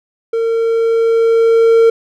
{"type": "tone with level ramp", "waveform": "triangle", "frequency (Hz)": 456.4, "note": "A#4", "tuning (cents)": -37, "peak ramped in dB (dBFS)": [-11, -3], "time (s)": [0.33, 1.9], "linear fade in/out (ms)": 5, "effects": []}